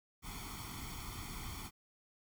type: noise with comb filter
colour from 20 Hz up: pink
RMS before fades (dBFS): -45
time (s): 0.22-1.71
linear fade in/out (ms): 50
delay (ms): 0.9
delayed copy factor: +0.9
effects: none